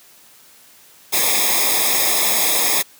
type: noise with comb filter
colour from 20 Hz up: white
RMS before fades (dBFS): -17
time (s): 1.12-2.83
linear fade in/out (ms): 20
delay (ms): 0.68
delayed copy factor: -1
effects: white hiss -48 dBFS RMS until 2.99 s + high-pass 100 Hz 12 dB/octave